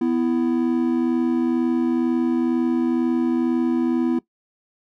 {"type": "tone pair together", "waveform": "triangle", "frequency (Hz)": [249.2, 331.3], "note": ["B3", "E4"], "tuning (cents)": [16, 9], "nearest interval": "perfect fourth", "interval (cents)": 493, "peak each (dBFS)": [-18, -19], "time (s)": [0.01, 4.19], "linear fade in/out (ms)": 5, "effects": ["noise-tail reverb RT60 0.1 s tail -18 dB re dry"]}